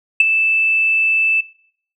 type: tone with ADSR envelope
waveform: sine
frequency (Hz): 2637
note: E7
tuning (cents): 0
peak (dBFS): -3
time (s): 0.2-1.41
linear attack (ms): 4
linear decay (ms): 18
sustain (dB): -10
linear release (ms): 8
effects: noise-tail reverb RT60 0.6 s tail -20 dB re dry + tanh soft clip ceiling -1 dBFS